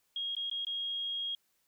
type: tone with dropouts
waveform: sine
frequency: 3269 Hz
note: G#7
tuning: 28 cents flat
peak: -33 dBFS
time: 0.16-1.35 s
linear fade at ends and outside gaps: 2 ms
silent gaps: 0.351-0.366 / 0.499-0.513 / 0.649-0.668 s
effects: white hiss -75 dBFS RMS until 1.67 s